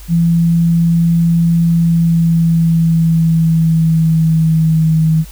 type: tone with pitch glide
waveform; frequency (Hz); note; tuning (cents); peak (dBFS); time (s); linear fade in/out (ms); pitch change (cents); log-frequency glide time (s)
sine; 168 to 159.21; E3 to D#3; +33 to +40; -8; 0.08-5.25; 50; -93; 1.65-4.96
effects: added 50 Hz sine -31 dBFS peak until 5.31 s + white hiss -40 dBFS RMS until 5.31 s